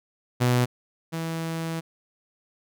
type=tone pair in turn; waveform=sawtooth; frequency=123.47 / 163.64 Hz; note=B2 / E3; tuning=0 / -12 cents; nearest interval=perfect fourth; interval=488 cents; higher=second; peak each=-15 / -24 dBFS; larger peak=first; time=0.4-0.66 / 1.12-1.81 s; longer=second; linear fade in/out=20 ms; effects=none